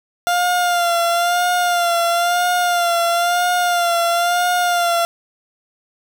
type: tone with vibrato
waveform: 30% pulse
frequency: 698.5 Hz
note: F5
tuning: in tune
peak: -12 dBFS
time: 0.27-5.05 s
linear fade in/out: 0 ms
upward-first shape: sine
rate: 1 Hz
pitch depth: 42 cents each way
effects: none

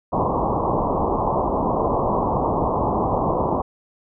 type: low-pass noise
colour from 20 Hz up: white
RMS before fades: -21 dBFS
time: 0.12-3.62 s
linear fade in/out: 10 ms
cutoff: 1100 Hz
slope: 96 dB/octave
effects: none

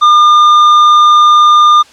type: tone with hard clipping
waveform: triangle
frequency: 1206 Hz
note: D6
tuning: 46 cents sharp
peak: -4 dBFS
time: 0.01-1.83 s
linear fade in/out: 20 ms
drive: 10 dB
effects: white hiss -40 dBFS RMS until 1.92 s + low-pass 6000 Hz 12 dB/octave

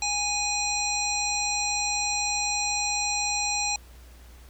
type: harmonic tone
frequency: 826 Hz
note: G#5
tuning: 10 cents flat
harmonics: 1 / 3 / 5 / 7 / 9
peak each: -31 / -31 / -31 / -31 / -31 dBFS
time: 0.02-3.76 s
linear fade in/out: 2 ms
effects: added 60 Hz sine -46 dBFS peak until 4.49 s + pink hiss -55 dBFS RMS until 4.49 s

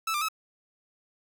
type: tone with pitch steps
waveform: sawtooth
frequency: 1313 / 1192 / 1292 Hz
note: E6 / D6 / E6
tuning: -7 / +25 / -35 cents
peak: -23 dBFS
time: 0.07-0.286 s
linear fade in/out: 5 ms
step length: 72 ms
effects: none

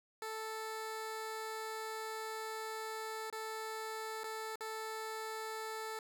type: tone with dropouts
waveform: 15% pulse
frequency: 440 Hz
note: A4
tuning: in tune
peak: -34 dBFS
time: 0.22-5.99 s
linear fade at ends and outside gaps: 2 ms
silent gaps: 3.301-3.326 / 4.235-4.241 / 4.557-4.607 s
effects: none

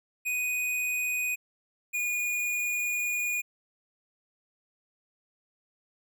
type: tone pair in turn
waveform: square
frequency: 2489 / 2445 Hz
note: D#7 / D#7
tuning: 0 / -31 cents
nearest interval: unison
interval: 31 cents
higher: first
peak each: -28 dBFS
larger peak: neither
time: 0.25-1.36 / 1.93-3.42 s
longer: second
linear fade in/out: 20 ms
effects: none

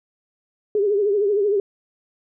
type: tone with vibrato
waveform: sine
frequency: 408 Hz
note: G#4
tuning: 31 cents flat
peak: -16 dBFS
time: 0.75-1.6 s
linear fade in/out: 2 ms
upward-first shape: triangle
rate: 13 Hz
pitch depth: 100 cents each way
effects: none

